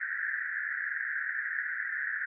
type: band-pass noise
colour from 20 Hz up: white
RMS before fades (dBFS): -34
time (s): 0-2.26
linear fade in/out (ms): 10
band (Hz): 1500 to 1900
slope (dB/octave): 96
effects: none